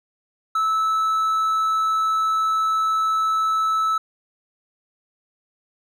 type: tone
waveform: triangle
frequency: 1307 Hz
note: E6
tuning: 15 cents flat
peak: -16 dBFS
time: 0.55-3.98 s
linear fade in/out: 5 ms
effects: none